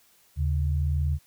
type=tone pair together; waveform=sine; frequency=77.78 / 138.59 Hz; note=D#2 / C#3; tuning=0 / 0 cents; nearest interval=minor seventh; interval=1000 cents; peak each=-23 / -29 dBFS; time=0.36-1.19 s; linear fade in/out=50 ms; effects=white hiss -61 dBFS RMS until 1.26 s